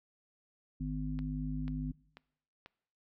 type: harmonic tone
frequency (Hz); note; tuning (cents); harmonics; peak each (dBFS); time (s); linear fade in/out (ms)
51; G#1; -31; 1 / 3 / 5; -38 / -38 / -38; 0.8-1.92; 10
type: click train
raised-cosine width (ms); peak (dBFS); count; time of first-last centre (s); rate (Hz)
0.3; -33; 4; 1.19-2.661; 2.04
effects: noise-tail reverb RT60 0.8 s tail -23 dB re dry